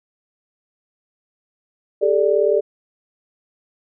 sine chord, G suspended second, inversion none, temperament equal with one note detuned, 400.9 / 440 / 587.3 Hz, G4 / A4 / D5, +39 / 0 / 0 cents, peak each -18 dBFS, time 2.01-2.61 s, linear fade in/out 20 ms, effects none

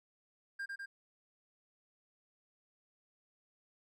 triangle tone with echo, 1600 Hz, G6, 35 cents sharp, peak -36 dBFS, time 0.59-0.66 s, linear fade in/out 10 ms, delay 100 ms, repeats 2, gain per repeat -2 dB, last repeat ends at 0.86 s, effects none

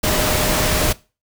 sine tone in noise, 613 Hz, D#5, 26 cents flat, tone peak -26 dBFS, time 0.03-0.93 s, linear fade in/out 10 ms, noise pink, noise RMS -18 dBFS, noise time 0.03-0.93 s, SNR -11 dB, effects noise-tail reverb RT60 0.3 s tail -20 dB re dry

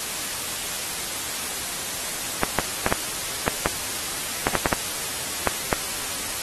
clicks, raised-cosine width 0.5 ms, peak -3 dBFS, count 12, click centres 2.434 / 2.587 / 2.864 / 2.925 / 3.479 / 3.659 / 4.469 / 4.553 / 4.658 / 4.728 / 5.473 / 5.728 s, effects white hiss -29 dBFS RMS until 6.42 s + AAC 32 kbps

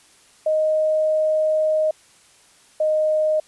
sine tone pair in turn, 622.3 / 619 Hz, D#5 / D#5, 0 / -9 cents, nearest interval unison, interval 9 cents, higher first, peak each -16 dBFS, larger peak neither, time 0.46-1.91 / 2.8-3.4 s, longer first, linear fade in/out 5 ms, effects white hiss -53 dBFS RMS until 3.47 s + resampled to 24000 Hz

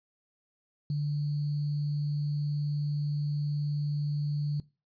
sine tone with sample-and-hold, 146.83 Hz, D3, in tune, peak -27 dBFS, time 0.9-4.6 s, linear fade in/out 2 ms, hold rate 4410 Hz, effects noise-tail reverb RT60 0.3 s tail -21 dB re dry + resampled to 11025 Hz

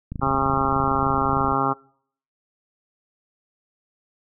click train, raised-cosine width 5 ms, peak -18 dBFS, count 38, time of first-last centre 0.12-1.522 s, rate 26.4 Hz
harmonic tone, 135.6 Hz, C#3, 38 cents flat, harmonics 1 / 2 / 3 / 4 / 5 / 6 / 7 / 8 / 9 / 10, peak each -30 / -27 / -30 / -33 / -33 / -25 / -30 / -27 / -26 / -28 dBFS, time 0.21-1.74 s, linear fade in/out 20 ms
effects noise-tail reverb RT60 0.6 s tail -24 dB re dry

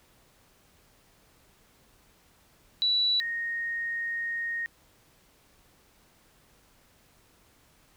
sine tone pair in turn, 3940 / 1859.4 Hz, B7 / A#6, -5 / -5 cents, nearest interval octave + minor second, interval 1300 cents, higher first, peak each -22 / -29 dBFS, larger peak first, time 2.82-3.2 / 3.2-4.66 s, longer second, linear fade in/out 0 ms, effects pink hiss -62 dBFS RMS until 7.96 s

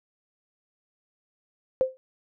sine tone with exponential decay, 520 Hz, C5, 11 cents flat, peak -15 dBFS, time 1.81-1.97 s, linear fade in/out 0 ms, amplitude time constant 33 ms, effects none

